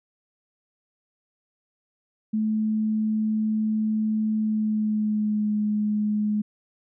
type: tone with pitch glide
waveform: sine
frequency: 216.6 to 210.6 Hz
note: A3 to G#3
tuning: -27 to +24 cents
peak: -21 dBFS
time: 2.33-6.42 s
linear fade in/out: 10 ms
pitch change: -49 cents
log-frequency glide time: 4.37-5.52 s
effects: none